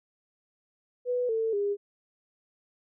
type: tone with pitch steps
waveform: sine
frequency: 493.9 / 447.7 / 405.8 Hz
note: B4 / A4 / G#4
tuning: 0 / +30 / -40 cents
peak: -25 dBFS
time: 1.05-1.77 s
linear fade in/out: 50 ms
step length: 240 ms
effects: none